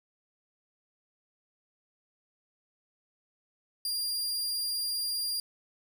sawtooth tone, 4795 Hz, D8, 35 cents sharp, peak -27 dBFS, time 3.85-5.4 s, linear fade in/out 2 ms, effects 10-bit

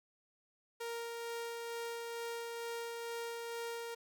sawtooth tone with tremolo, 466.2 Hz, A#4, in tune, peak -35 dBFS, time 0.8-3.95 s, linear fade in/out 10 ms, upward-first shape sine, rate 2.2 Hz, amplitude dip 25%, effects none

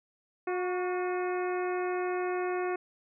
harmonic tone with a mistuned harmonic, 361.4 Hz, F#4, 41 cents flat, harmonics 1 / 2 / 3 / 4 / 5 / 6 / 7, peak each -30 / -36 / -40 / -42 / -44 / -46 / -47 dBFS, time 0.47-2.76 s, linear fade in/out 5 ms, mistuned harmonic 3, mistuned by +52 cents, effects none

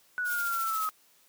sine linear sweep, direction down, 1484 to 1265 Hz, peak -28 dBFS, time 0.18-0.89 s, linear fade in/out 0 ms
blue noise with tremolo, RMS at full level -36 dBFS, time 0.24-0.91 s, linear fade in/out 50 ms, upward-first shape sine, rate 14 Hz, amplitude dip 40%
effects white hiss -63 dBFS RMS until 1.28 s + high-pass 150 Hz 12 dB/octave

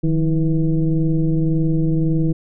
sine tone with frequency modulation, 156.1 Hz, D#3, 6 cents sharp, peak -14 dBFS, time 0.03-2.33 s, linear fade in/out 10 ms, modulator 167 Hz, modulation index 1.1, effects none

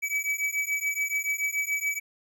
square beating tone pair, 2284 / 2291 Hz, D7 / D7, -49 / -44 cents, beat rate 7 Hz, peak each -30 dBFS, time 0.02-2 s, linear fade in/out 20 ms, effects none

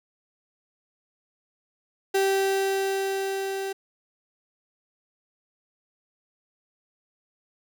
35% pulse tone with level ramp, 388.7 Hz, G4, 15 cents flat, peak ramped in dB -18 to -27 dBFS, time 2.14-3.73 s, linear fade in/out 10 ms, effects none

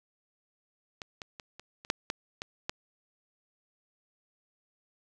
clicks, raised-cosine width 0.2 ms, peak -22 / -23 / -25 / -28 / -30 / -9 / -14 / -19 / -14 dBFS, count 9, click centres 1.018 / 1.218 / 1.398 / 1.596 / 1.849 / 1.901 / 2.101 / 2.419 / 2.695 s, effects none

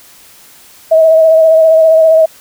sine tone with vibrato, 642 Hz, E5, 46 cents flat, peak -3 dBFS, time 0.91-2.26 s, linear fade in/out 10 ms, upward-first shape sine, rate 15 Hz, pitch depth 27 cents each way, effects white hiss -40 dBFS RMS until 2.4 s

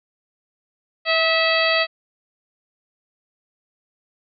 harmonic tone with a mistuned harmonic, 652 Hz, E5, 19 cents flat, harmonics 1 / 2 / 3 / 4 / 5 / 6 / 7, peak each -21 / -25 / -22 / -23 / -26 / -27 / -26 dBFS, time 1.05-1.87 s, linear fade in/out 50 ms, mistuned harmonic 2, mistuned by -29 cents, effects none

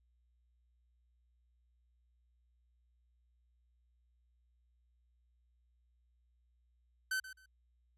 45% pulse tone with echo, 1530 Hz, G6, 42 cents flat, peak -33 dBFS, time 7.11-7.2 s, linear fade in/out 5 ms, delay 130 ms, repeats 2, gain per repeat -14 dB, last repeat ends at 7.46 s, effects added 60 Hz sine -70 dBFS peak until 7.97 s + resampled to 32000 Hz

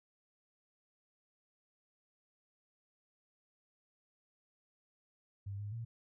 sine tone with pitch steps, 99.5 / 103.1 / 115.4 Hz, G2 / G#2 / A#2, +26 / -12 / -17 cents, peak -39 dBFS, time 5.46-5.85 s, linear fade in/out 10 ms, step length 130 ms, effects none

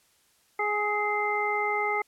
harmonic tone with a mistuned harmonic, 416.6 Hz, G#4, 5 cents sharp, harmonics 1 / 2 / 3 / 5, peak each -31 / -29 / -32 / -29 dBFS, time 0.59-2.02 s, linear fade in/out 5 ms, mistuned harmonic 3, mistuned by +20 cents, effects white hiss -65 dBFS RMS until 2.07 s + low-pass 12000 Hz 12 dB/octave

